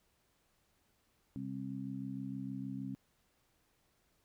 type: harmonic tone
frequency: 66.5 Hz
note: C2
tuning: 29 cents sharp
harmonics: 2 / 3 / 4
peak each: -45 / -43 / -42 dBFS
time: 1.36-2.95 s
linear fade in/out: 0 ms
effects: pink hiss -75 dBFS RMS until 4.24 s